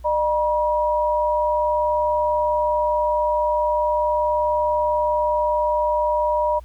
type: tone pair together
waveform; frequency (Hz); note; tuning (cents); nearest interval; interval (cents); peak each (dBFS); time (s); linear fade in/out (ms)
sine; 605 / 960.4; D#5 / B5; -49 / -49; minor sixth; 800; -20; 0.04-6.6; 20
effects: added 60 Hz sine -38 dBFS peak until 6.64 s + pink hiss -58 dBFS RMS until 6.64 s